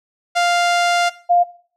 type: tone pair in turn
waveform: sawtooth / sine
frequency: 698.5 / 701.6 Hz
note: F5 / F5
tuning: 0 / +8 cents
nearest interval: unison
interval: 8 cents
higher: second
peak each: -10 dBFS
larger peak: neither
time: 0.35-1.1 / 1.29-1.44 s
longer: first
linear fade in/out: 20 ms
effects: noise-tail reverb RT60 0.5 s tail -18 dB re dry + low-pass 7000 Hz 12 dB/octave